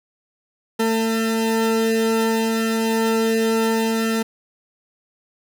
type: tone pair together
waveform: 40% pulse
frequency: 224.3 / 449.3 Hz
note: A3 / A4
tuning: +34 / +36 cents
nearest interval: octave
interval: 1202 cents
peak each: -19 / -20 dBFS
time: 0.79-4.23 s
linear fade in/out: 10 ms
effects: none